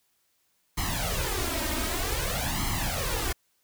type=noise with flanger; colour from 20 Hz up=pink; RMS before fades=-29 dBFS; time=0.77-3.33 s; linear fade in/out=10 ms; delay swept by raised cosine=0.96 to 3.26 ms; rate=0.53 Hz; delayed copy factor=+0.85; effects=white hiss -71 dBFS RMS until 3.63 s